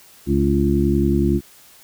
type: harmonic tone with a mistuned harmonic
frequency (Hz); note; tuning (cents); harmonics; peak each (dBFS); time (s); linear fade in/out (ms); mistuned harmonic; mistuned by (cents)
70.8; C#2; +37; 1 / 2 / 3 / 4 / 5; -21 / -22 / -20 / -23 / -20; 0.26-1.41; 50; 5; -43
effects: white hiss -48 dBFS RMS until 1.83 s